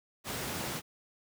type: high-pass noise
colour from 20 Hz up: pink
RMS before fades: -37 dBFS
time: 0.24-0.82 s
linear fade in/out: 50 ms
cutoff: 100 Hz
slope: 12 dB/octave
effects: none